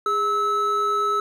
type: tone pair together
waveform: triangle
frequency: 410.2 / 1301 Hz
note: G#4 / E6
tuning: -21 / -23 cents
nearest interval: octave + minor sixth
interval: 1998 cents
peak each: -25 / -18 dBFS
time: 0.06-1.2 s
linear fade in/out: 2 ms
effects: none